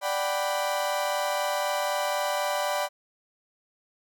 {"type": "chord", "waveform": "35% pulse", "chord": "G major seventh", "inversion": "second", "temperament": "equal", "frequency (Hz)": [587.3, 740, 784, 987.8], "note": ["D5", "F#5", "G5", "B5"], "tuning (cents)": [0, 0, 0, 0], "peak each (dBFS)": [-27, -32, -31, -30], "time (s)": [0.01, 2.89], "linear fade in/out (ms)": 50, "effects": []}